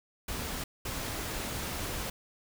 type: noise bursts at uneven times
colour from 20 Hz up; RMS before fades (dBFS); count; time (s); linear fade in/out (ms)
pink; -36; 2; 0.28-0.64 / 0.85-2.1; 5
effects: none